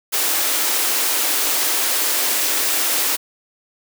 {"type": "high-pass noise", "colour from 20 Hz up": "white", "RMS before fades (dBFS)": -19, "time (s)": [0.12, 3.17], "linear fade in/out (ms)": 20, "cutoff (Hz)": 260, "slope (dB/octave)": 96, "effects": []}